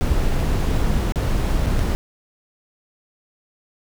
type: noise with dropouts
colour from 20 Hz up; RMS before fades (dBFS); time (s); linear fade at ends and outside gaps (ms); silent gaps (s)
brown; -19; 0.01-1.95; 0; 1.122-1.158 / 1.661-1.667 / 1.788-1.792
effects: none